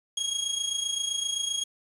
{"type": "tone with amplitude modulation", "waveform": "25% pulse", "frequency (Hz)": 3284, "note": "G#7", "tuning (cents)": -20, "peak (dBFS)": -21, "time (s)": [0.17, 1.64], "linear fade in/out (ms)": 5, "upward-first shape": "sine", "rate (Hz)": 27.7, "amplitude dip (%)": 65, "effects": ["resampled to 32000 Hz", "8-bit"]}